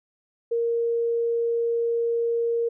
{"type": "tone", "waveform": "sine", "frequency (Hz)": 466.2, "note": "A#4", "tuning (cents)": 0, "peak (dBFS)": -21, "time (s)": [0.51, 2.69], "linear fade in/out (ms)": 10, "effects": []}